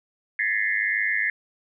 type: tone cluster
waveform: sine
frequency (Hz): 1721 / 1828 / 2021 / 2123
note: A6 / A#6 / B6 / C7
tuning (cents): -39 / -34 / +39 / +25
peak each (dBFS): -27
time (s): 0.39-1.3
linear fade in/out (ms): 2
effects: none